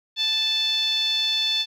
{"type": "tone with band-pass filter", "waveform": "10% pulse", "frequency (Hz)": 878, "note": "A5", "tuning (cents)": -4, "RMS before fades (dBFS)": -23, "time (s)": [0.16, 1.66], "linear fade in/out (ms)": 50, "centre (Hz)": 3800, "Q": 9.3, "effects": []}